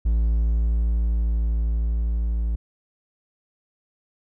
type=tone with level ramp; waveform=triangle; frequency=56.3 Hz; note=A1; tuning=40 cents sharp; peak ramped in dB=-15 to -19 dBFS; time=0.05-2.56 s; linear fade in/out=10 ms; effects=none